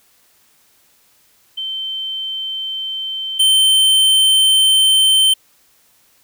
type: tone pair in turn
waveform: sine / square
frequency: 3100 / 3100 Hz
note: G7 / G7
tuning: -20 / -20 cents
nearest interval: unison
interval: 0 cents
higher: neither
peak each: -21 / -10 dBFS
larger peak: second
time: 1.57-3.39 / 3.39-5.34 s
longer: second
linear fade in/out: 10 ms
effects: white hiss -55 dBFS RMS until 6.23 s